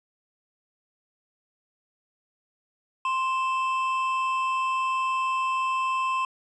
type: tone pair together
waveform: triangle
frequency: 1046.5 / 2637 Hz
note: C6 / E7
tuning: 0 / 0 cents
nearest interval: octave + major third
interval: 1600 cents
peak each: -22 / -31 dBFS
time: 3.05-6.25 s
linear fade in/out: 2 ms
effects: resampled to 24000 Hz